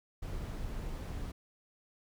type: noise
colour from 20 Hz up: brown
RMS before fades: -39 dBFS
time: 0.22-1.32 s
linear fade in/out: 10 ms
effects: none